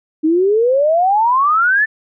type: exponential sweep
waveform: sine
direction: up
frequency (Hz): 303.9 to 1793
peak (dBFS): -10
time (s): 0.23-1.86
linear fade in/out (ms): 20
effects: none